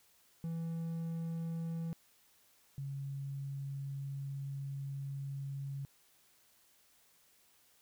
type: tone pair in turn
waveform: triangle / sine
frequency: 165.2 / 138.25 Hz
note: E3 / C#3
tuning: +4 / -4 cents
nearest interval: minor third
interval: 308 cents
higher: first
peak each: -34 / -38 dBFS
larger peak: first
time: 0.44-1.93 / 2.78-5.85 s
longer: second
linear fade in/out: 0 ms
effects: white hiss -68 dBFS RMS until 7.81 s